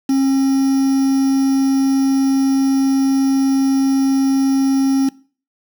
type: tone with quantisation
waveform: triangle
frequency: 269.6 Hz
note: C#4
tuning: 48 cents flat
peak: -10 dBFS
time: 0.09-5.09 s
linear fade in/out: 5 ms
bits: 5
effects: noise-tail reverb RT60 0.4 s tail -21 dB re dry